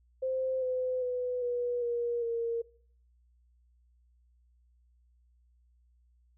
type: tone with pitch steps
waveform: sine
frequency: 521 / 509.1 / 497.5 / 486.1 / 475 / 464.2 Hz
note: C5 / C5 / B4 / B4 / A#4 / A#4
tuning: -7 / -47 / +13 / -28 / +33 / -7 cents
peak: -29 dBFS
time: 0.22-2.62 s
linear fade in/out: 10 ms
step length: 400 ms
effects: noise-tail reverb RT60 0.5 s tail -20 dB re dry + added 60 Hz sine -63 dBFS peak until 6.37 s